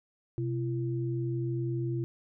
sine tone pair together, 127.13 / 339.4 Hz, C3 / F4, -49 / -49 cents, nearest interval octave + perfect fourth, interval 1700 cents, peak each -30 / -34 dBFS, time 0.38-2.04 s, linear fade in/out 0 ms, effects none

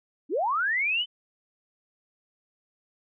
sine linear sweep, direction up, 247.7 to 3085 Hz, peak -23 dBFS, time 0.29-1.06 s, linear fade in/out 50 ms, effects none

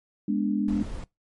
sine chord, G# diminished, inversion none, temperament equal, 207.7 / 246.9 / 293.7 Hz, G#3 / B3 / D4, 0 / 0 / 0 cents, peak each -25 / -30 / -27 dBFS, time 0.28-0.83 s, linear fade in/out 5 ms
brown noise, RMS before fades -35 dBFS, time 0.68-1.04 s, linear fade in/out 2 ms
effects noise-tail reverb RT60 0.2 s tail -23 dB re dry + MP3 48 kbps

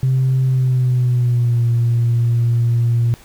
sine tone with pitch glide, 130.81 to 117.89 Hz, C3 to A#2, 0 to +20 cents, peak -11 dBFS, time 0.03-3.14 s, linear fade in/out 0 ms, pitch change -180 cents, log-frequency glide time 0.45-1.64 s, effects tanh soft clip ceiling -9 dBFS + pink hiss -45 dBFS RMS until 3.24 s

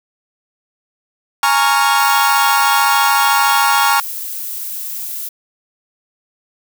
40% pulse chord, Bb minor seventh, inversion third, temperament equal with one note detuned, 830.6 / 924.3 / 1108.7 / 1396.9 Hz, Ab5 / Bb5 / Db6 / F6, 0 / -15 / 0 / 0 cents, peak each -16 dBFS, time 1.43-4 s, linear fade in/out 2 ms
violet noise, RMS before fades -25 dBFS, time 1.98-5.29 s, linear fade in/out 10 ms
effects none

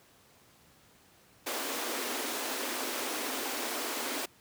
pink high-pass noise, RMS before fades -35 dBFS, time 1.46-4.26 s, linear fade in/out 10 ms, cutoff 240 Hz, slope 96 dB/octave, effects pink hiss -61 dBFS RMS until 4.4 s + high-pass 80 Hz 12 dB/octave

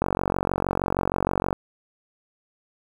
click train, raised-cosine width 1 ms, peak -8 dBFS, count 71, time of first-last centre 0.02-1.529 s, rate 46.4 Hz, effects 7-bit

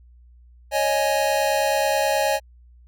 square chord, C# suspended second, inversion none, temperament just, 554.4 / 623.7 / 831.5 Hz, C#5 / D#5 / G#5, 0 / +4 / +2 cents, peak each -24 dBFS, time 0.71-2.4 s, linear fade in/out 50 ms, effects added 60 Hz sine -47 dBFS peak until 2.87 s

